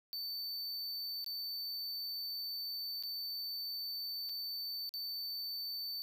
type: tone with dropouts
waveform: square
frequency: 4543 Hz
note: C#8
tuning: 42 cents sharp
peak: -39 dBFS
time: 0.13-6.02 s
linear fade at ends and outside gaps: 0 ms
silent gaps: 1.244-1.263 / 3.026-3.035 / 4.291-4.295 / 4.892-4.939 s
effects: none